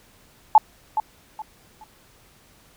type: tone with echo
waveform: sine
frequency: 865 Hz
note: A5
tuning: 30 cents flat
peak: -7 dBFS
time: 0.55-0.58 s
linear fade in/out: 2 ms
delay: 420 ms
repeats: 3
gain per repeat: -11 dB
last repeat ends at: 1.84 s
effects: pink hiss -55 dBFS RMS until 2.76 s

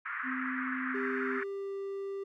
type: band-pass noise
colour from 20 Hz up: white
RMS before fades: -37 dBFS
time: 0.05-1.44 s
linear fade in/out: 10 ms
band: 1200 to 1900 Hz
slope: 48 dB/octave
type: tone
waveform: sine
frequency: 258.5 Hz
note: C4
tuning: 21 cents flat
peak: -35 dBFS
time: 0.23-1.42 s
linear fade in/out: 50 ms
type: tone with pitch glide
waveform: triangle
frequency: 399.1 to 393.8 Hz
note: G4 to G4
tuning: +31 to +8 cents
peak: -33 dBFS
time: 0.94-2.24 s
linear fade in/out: 10 ms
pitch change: -23 cents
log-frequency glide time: 1.14-1.73 s
effects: none

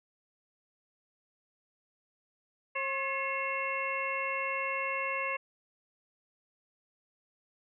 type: harmonic tone with a mistuned harmonic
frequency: 540 Hz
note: C#5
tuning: 45 cents flat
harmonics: 1 / 2 / 3 / 4 / 5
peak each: -38 / -36 / -42 / -35 / -37 dBFS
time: 2.75-5.37 s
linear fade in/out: 10 ms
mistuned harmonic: 3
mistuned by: +85 cents
effects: none

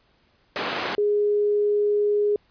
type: band-pass noise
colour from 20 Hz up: pink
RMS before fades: -28 dBFS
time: 0.56-0.95 s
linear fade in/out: 0 ms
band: 370 to 3600 Hz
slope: 12 dB/octave
type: tone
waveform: sine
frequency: 414.3 Hz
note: G#4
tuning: 4 cents flat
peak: -18 dBFS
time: 0.98-2.36 s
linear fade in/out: 2 ms
effects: pink hiss -63 dBFS RMS until 2.5 s + resampled to 11025 Hz

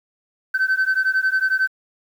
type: beating tone pair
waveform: sine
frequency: 1529 / 1540 Hz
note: G6 / G6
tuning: -44 / -31 cents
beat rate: 11 Hz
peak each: -18 dBFS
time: 0.54-1.68 s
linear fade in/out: 10 ms
effects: tanh soft clip ceiling -13 dBFS + 8-bit

